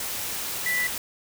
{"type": "tone in noise", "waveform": "sine", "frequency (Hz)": 1975.5, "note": "B6", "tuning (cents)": 0, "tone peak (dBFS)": -23, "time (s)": [0.66, 0.87], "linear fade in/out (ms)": 2, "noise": "white", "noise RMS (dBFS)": -31, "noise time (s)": [0, 0.98], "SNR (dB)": 5, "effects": []}